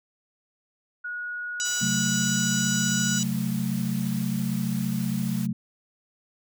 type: tone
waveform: sine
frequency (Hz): 1453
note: F#6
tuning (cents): -32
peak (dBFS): -30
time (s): 1.04-3.19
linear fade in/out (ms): 10
type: harmonic tone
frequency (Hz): 980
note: B5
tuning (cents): -14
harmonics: 3 / 4 / 5 / 6 / 7 / 8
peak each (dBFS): -35 / -35 / -38 / -32 / -30 / -34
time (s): 1.6-3.23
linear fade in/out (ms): 0
type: noise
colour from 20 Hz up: white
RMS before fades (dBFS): -41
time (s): 1.64-5.47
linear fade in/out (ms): 20
type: chord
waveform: sine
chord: F# diminished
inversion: second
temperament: equal with one note detuned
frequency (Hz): 133.64 / 185 / 220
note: C3 / F#3 / A3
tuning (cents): +37 / 0 / 0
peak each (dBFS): -30 / -28 / -28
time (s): 1.81-5.53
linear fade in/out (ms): 10
effects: none